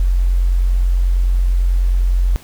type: tone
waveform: sine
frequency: 44.63 Hz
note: F1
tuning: 38 cents sharp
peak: -11 dBFS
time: 0-2.36 s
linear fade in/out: 0 ms
effects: pink hiss -42 dBFS RMS until 2.43 s